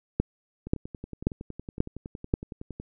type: two click trains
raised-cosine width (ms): 3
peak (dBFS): -24 / -9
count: 24 / 5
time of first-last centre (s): 0.67-2.8 / 0.2-2.339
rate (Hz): 10.8 / 1.87
effects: none